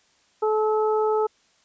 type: harmonic tone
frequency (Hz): 431.6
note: A4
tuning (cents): -33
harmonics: 1 / 2 / 3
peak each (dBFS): -20 / -26 / -30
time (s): 0.42-1.27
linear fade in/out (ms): 10
effects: white hiss -62 dBFS RMS until 1.64 s + resampled to 16000 Hz